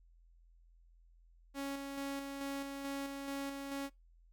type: tone with tremolo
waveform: sawtooth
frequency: 277.2 Hz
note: C#4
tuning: in tune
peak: -34 dBFS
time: 1.54-3.9 s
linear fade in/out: 50 ms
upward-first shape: square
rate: 2.3 Hz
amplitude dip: 35%
effects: noise-tail reverb RT60 0.2 s tail -23 dB re dry + added 42 Hz sine -61 dBFS peak until 4.32 s